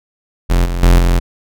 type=tone with level steps; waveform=45% pulse; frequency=43.65 Hz; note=F1; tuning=in tune; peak=-9 / -16 / -5 / -9 dBFS; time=0.49-1.2 s; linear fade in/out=20 ms; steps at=0.65 / 0.83 / 0.99 s; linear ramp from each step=2 ms; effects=none